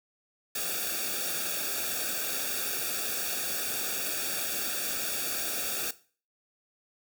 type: noise with comb filter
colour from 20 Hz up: white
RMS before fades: -32 dBFS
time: 0.55-5.91 s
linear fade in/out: 5 ms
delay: 0.98 ms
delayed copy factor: -1
effects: noise-tail reverb RT60 0.4 s tail -17 dB re dry